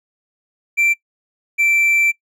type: tone pair in turn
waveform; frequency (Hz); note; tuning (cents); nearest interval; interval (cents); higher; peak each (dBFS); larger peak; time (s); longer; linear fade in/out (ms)
triangle; 2349 / 2340; D7 / D7; 0 / -7; unison; 7; first; -11; neither; 0.77-0.94 / 1.58-2.12; second; 20
effects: noise-tail reverb RT60 0.1 s tail -22 dB re dry